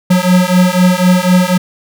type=beating tone pair; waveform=square; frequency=179.8 / 183.8 Hz; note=F#3 / F#3; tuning=-49 / -11 cents; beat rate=4 Hz; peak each=-11 dBFS; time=0.1-1.58 s; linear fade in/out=10 ms; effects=none